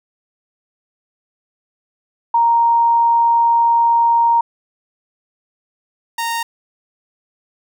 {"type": "tone pair in turn", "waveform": ["sine", "sawtooth"], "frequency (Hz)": [932.3, 925.9], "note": ["A#5", "A#5"], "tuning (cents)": [0, -12], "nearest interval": "unison", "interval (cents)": 12, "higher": "first", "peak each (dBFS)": [-10, -15], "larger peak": "first", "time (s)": [[2.34, 4.41], [6.18, 6.43]], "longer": "first", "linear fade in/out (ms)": 5, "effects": []}